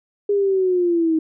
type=linear sweep; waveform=sine; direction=down; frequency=410.4 to 314.5 Hz; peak=-15 dBFS; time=0.29-1.19 s; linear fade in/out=5 ms; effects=none